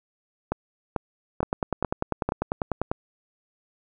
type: two click trains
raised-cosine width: 1 ms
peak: -10 / -10 dBFS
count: 5 / 16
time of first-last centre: 0.52-2.29 / 1.43-2.915 s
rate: 2.26 / 10.1 Hz
effects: none